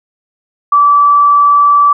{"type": "tone", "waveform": "sine", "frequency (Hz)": 1157, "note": "D6", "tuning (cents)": -26, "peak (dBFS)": -4, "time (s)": [0.72, 1.93], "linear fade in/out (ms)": 5, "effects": []}